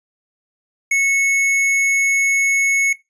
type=tone with tanh clipping; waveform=sine; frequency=2200 Hz; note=C#7; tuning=14 cents flat; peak=-15 dBFS; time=0.91-2.93 s; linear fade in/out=5 ms; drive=12 dB; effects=noise-tail reverb RT60 0.2 s tail -18 dB re dry + resampled to 24000 Hz